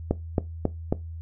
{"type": "click train", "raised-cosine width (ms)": 2, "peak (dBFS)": -8, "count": 4, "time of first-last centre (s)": [0.11, 0.925], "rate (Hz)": 3.68, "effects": ["noise-tail reverb RT60 0.2 s tail -18 dB re dry", "added 82 Hz sine -34 dBFS peak until 1.21 s"]}